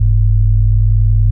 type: tone pair together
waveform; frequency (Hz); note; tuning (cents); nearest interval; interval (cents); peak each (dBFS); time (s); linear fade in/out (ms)
sine; 44.15 / 105; F1 / G#2; +20 / +19; octave + minor third; 1499; -10; 0-1.31; 10
effects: none